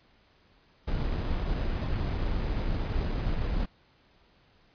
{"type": "noise with sample-and-hold", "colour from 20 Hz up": "brown", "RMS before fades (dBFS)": -29, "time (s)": [0.87, 3.66], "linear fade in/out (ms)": 10, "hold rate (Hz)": 4410, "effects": ["pink hiss -63 dBFS RMS until 4.74 s", "resampled to 11025 Hz"]}